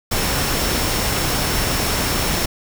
sine tone in noise, 5420 Hz, E8, 47 cents sharp, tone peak -30 dBFS, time 0.11-2.46 s, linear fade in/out 10 ms, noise pink, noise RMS -20 dBFS, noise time 0.11-2.46 s, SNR -13 dB, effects none

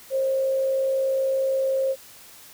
sine tone with frequency modulation, 534 Hz, C5, 35 cents sharp, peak -20 dBFS, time 0.1-1.96 s, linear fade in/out 50 ms, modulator 59.2 Hz, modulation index 0.21, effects white hiss -47 dBFS RMS until 2.53 s

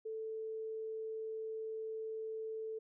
sine tone, 441.1 Hz, A4, 4 cents sharp, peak -39 dBFS, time 0.05-2.79 s, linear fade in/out 10 ms, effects none

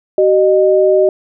sine tone pair together, 380.4 / 613.7 Hz, F#4 / D#5, +48 / -24 cents, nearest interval minor sixth, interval 828 cents, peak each -10 dBFS, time 0.18-1.09 s, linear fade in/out 2 ms, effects none

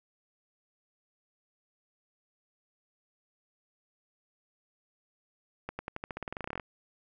accelerating click train, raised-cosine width 0.5 ms, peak -21 dBFS, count 19, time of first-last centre 5.69-6.598 s, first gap 100 ms, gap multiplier 0.91, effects none

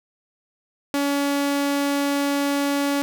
sawtooth tone, 282.9 Hz, C#4, 35 cents sharp, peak -16 dBFS, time 0.94-3.02 s, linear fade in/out 0 ms, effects none

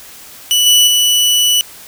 sawtooth tone with level steps, 2960 Hz, F#7, in tune, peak -6 / -3 / -6 dBFS, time 0.51-1.61 s, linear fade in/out 0 ms, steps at 0.66 / 0.87 s, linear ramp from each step 5 ms, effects white hiss -36 dBFS RMS until 1.87 s

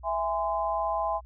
sine chord, E augmented, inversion none, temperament just, 659.3 / 824.1 / 1030.1 Hz, E5 / G#5 / B#5, 0 / -14 / -27 cents, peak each -30 dBFS, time 0.03-1.21 s, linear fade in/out 50 ms, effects added 61 Hz sine -45 dBFS peak until 1.25 s

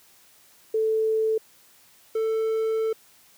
sine / triangle tone pair in turn, 440 / 443.3 Hz, A4 / A4, 0 / +13 cents, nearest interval unison, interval 13 cents, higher second, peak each -20 dBFS, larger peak neither, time 0.74-1.38 / 2.15-2.93 s, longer second, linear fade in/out 5 ms, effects white hiss -56 dBFS RMS until 3.37 s + high-pass 60 Hz 12 dB/octave

